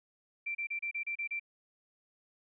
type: tone bursts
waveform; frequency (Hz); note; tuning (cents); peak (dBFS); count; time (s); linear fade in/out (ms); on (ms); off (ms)
sine; 2351; D7; +1; -33; 8; 0.46-1.397; 10; 90; 31
effects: none